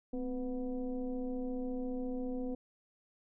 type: tone with frequency modulation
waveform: sine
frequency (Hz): 257.2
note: C4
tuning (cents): -30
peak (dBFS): -34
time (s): 0.13-2.55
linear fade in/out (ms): 5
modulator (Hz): 240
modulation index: 1
effects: none

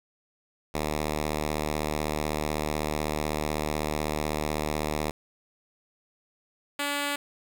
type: tone pair in turn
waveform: 5% pulse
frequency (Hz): 76 / 286.9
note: D#2 / D4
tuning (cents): -40 / -40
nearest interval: octave + major seventh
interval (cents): 2300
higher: second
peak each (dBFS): -16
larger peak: neither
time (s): 0.74-5.11 / 6.79-7.16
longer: first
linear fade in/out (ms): 5
effects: none

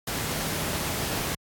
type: tone in noise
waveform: sine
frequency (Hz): 157.2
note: D#3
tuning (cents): +18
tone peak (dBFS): -36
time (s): 0.16-0.83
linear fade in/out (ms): 5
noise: pink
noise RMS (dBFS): -29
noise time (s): 0.07-1.35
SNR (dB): -10
effects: high-pass 60 Hz 12 dB/octave + AAC 64 kbps

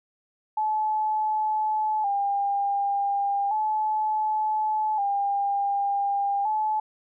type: tone with vibrato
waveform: sine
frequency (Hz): 830.6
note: G#5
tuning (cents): 0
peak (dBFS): -22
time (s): 0.57-6.8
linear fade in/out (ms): 5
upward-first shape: square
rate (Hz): 0.34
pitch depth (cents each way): 62
effects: none

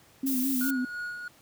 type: tone with vibrato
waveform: sine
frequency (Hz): 261.6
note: C4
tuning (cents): 0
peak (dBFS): -26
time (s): 0.23-0.85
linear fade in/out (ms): 5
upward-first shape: sine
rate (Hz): 4.8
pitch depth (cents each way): 70
type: noise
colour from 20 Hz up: violet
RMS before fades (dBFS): -32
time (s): 0.26-0.71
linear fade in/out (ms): 10
type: tone with tremolo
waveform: triangle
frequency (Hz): 1447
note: F#6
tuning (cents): -39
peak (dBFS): -30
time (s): 0.61-1.28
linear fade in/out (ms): 2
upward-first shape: sine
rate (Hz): 3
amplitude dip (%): 45
effects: pink hiss -58 dBFS RMS until 1.41 s + high-pass 80 Hz 12 dB/octave

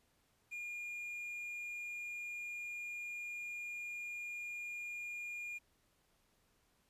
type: tone with quantisation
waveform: triangle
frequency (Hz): 2420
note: D#7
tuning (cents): -49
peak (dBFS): -40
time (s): 0.51-5.59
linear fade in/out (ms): 20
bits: 11
effects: pink hiss -75 dBFS RMS until 6.89 s + resampled to 32000 Hz

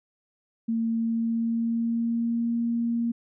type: tone with pitch glide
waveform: sine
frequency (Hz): 227.6 to 233.7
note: A#3 to A#3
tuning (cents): -41 to +5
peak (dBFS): -23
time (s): 0.68-3.12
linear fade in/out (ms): 10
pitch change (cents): +46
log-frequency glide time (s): 0.91-2.55
effects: none

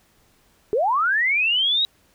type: linear sweep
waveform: sine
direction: up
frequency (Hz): 392 to 3864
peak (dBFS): -17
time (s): 0.73-1.85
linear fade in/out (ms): 0
effects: pink hiss -60 dBFS RMS until 2.14 s

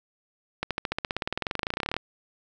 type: accelerating click train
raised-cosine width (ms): 0.3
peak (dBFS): -11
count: 30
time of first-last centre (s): 0.63-1.966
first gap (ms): 77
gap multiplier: 0.96
effects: none

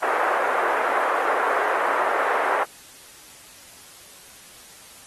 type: band-pass noise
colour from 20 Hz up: white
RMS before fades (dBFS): -23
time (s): 0.02-2.64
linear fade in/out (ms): 10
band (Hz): 440 to 1500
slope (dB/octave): 24
effects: white hiss -46 dBFS RMS until 5.06 s + AAC 32 kbps

